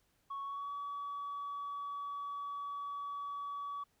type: tone with pitch glide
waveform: sine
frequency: 1108.7 to 1138.6 Hz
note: C#6 to C#6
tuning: 0 to +46 cents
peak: -37 dBFS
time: 0.3-3.84 s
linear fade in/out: 10 ms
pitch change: +46 cents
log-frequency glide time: 0.43-0.72 s
effects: tanh soft clip ceiling -36 dBFS + pink hiss -75 dBFS RMS until 4 s